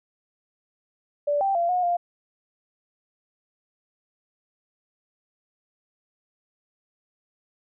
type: tone with pitch steps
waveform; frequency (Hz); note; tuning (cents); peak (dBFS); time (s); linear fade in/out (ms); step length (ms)
sine; 582 / 783 / 686 / 724 / 699; D5 / G5 / F5 / F#5 / F5; -16 / -2 / -31 / -38 / +1; -20; 1.27-1.97; 10; 140
effects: none